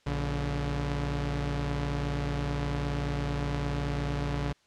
sawtooth tone pair together, 58.95 / 143 Hz, A#1 / D3, +20 / -46 cents, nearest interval octave + minor third, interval 1534 cents, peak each -28 / -27 dBFS, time 0.06-4.53 s, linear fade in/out 10 ms, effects white hiss -65 dBFS RMS until 4.66 s + low-pass 5000 Hz 12 dB/octave

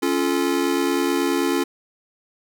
square chord, Db augmented, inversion none, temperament just, 277.2 / 346.5 / 433.1 Hz, Db4 / F4 / A4, 0 / -14 / -27 cents, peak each -23 / -23 / -27 dBFS, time 0.02-1.64 s, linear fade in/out 10 ms, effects none

